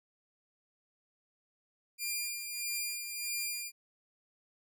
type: tone with tremolo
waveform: 10% pulse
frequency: 2401 Hz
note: D7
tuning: 38 cents sharp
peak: -24 dBFS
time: 1.98-3.72 s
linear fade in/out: 50 ms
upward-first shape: sine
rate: 1.6 Hz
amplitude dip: 50%
effects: none